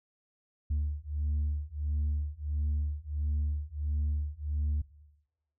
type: beating tone pair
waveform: sine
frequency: 73.42 / 74.92 Hz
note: D2 / D2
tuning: 0 / +35 cents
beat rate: 1.5 Hz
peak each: -30 dBFS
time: 0.7-4.82 s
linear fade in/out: 10 ms
effects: noise-tail reverb RT60 1.0 s tail -21 dB re dry + tanh soft clip ceiling -25 dBFS